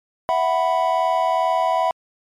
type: chord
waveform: triangle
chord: E suspended second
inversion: none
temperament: just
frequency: 659.3 / 741.7 / 988.9 Hz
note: E5 / F#5 / B5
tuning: 0 / +4 / +2 cents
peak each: -19 dBFS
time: 0.29-1.91 s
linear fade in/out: 0 ms
effects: MP3 96 kbps